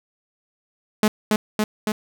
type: tone with echo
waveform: sawtooth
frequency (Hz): 213.4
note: G#3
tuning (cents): +47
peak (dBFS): -10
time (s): 1.03-1.08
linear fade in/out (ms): 2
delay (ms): 280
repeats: 3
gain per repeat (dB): -2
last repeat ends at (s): 1.92
effects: none